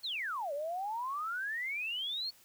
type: exponential two-way sweep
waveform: sine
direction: down then up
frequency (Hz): 4444 to 554.4 to 4444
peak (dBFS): -34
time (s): 0.03-2.31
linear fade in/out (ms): 20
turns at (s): 0.53
effects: white hiss -62 dBFS RMS until 2.44 s